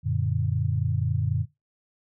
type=chord; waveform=sine; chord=Gb augmented; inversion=none; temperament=equal; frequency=92.5 / 116.54 / 146.83 Hz; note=Gb2 / Bb2 / D3; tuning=0 / 0 / 0 cents; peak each=-27 dBFS; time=0.03-1.46 s; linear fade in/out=50 ms; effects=noise-tail reverb RT60 0.2 s tail -17 dB re dry